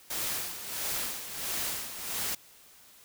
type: noise with tremolo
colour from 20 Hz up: white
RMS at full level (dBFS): -32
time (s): 0.1-2.35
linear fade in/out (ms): 5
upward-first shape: sine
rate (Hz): 1.5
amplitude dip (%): 65
effects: white hiss -56 dBFS RMS until 3.04 s